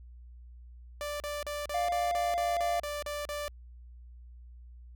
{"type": "tone bursts", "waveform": "sawtooth", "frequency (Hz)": 587.3, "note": "D5", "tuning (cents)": 0, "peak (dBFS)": -30, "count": 11, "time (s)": [1.01, 3.48], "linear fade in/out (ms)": 0, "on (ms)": 190, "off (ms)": 38}
{"type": "tone with pitch glide", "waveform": "triangle", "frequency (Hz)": [698.5, 689.3], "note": ["F5", "F5"], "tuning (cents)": [0, -23], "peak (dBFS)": -26, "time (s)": [1.74, 2.8], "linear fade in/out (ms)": 5, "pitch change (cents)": -23, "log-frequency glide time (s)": [2, 2.58]}
{"effects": ["added 60 Hz sine -47 dBFS peak until 4.95 s"]}